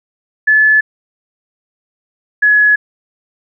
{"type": "tone pair in turn", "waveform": "sine", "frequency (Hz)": [1727, 1691.5], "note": ["A6", "G#6"], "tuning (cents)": [-33, 31], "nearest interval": "unison", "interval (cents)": 36, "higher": "first", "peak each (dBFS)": -6, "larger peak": "neither", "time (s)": [[0.47, 0.81], [2.42, 2.76]], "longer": "neither", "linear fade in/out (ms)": 10, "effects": []}